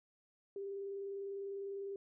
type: tone with vibrato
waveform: sine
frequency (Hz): 395.9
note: G4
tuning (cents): +17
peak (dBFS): -40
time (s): 0.56-1.96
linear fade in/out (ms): 2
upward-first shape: square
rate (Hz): 20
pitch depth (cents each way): 18
effects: none